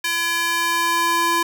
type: tone with high-pass filter sweep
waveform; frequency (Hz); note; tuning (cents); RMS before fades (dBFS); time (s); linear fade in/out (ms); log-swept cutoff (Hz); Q
square; 338.6; E4; +46; -20; 0.04-1.43; 5; 1900 to 750; 1.4
effects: none